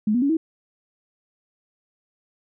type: tone with pitch steps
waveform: sine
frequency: 212.6 / 244.2 / 280.5 / 322.2 Hz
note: G#3 / B3 / C#4 / E4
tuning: +41 / -19 / +21 / -39 cents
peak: -17 dBFS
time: 0.07-0.37 s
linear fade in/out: 5 ms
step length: 75 ms
effects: none